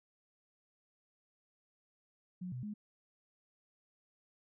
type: tone with pitch steps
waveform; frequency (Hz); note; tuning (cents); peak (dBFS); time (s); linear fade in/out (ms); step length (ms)
sine; 181.4 / 125.3 / 209.5; F#3 / B2 / G#3; -34 / +25 / +15; -39; 2.41-2.74; 10; 110
effects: none